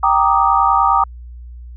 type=chord; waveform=sine; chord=Eb major seventh; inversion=first; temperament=equal; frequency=784 / 932.3 / 1174.7 / 1244.5 Hz; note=G5 / Bb5 / D6 / Eb6; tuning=0 / 0 / 0 / 0 cents; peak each=-16 dBFS; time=0.03-1.04 s; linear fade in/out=5 ms; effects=added 60 Hz sine -31 dBFS peak until 1.76 s